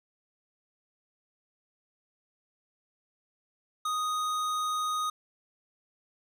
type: tone with tanh clipping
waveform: sine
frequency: 1244.5 Hz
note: D#6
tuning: in tune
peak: -30 dBFS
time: 3.85-5.1 s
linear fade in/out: 5 ms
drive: 18 dB
effects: none